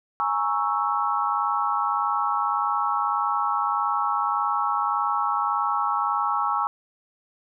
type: chord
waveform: sine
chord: A# half-diminished seventh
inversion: third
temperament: equal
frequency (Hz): 830.6 / 932.3 / 1108.7 / 1318.5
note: G#5 / A#5 / C#6 / E6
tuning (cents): 0 / 0 / 0 / 0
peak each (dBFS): -27 / -29 / -26 / -26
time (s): 0.2-6.67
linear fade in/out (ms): 0
effects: none